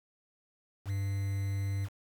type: tone with quantisation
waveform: triangle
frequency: 98.8 Hz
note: G2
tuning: 14 cents sharp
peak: -28 dBFS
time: 0.85-1.89 s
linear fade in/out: 50 ms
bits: 8
effects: none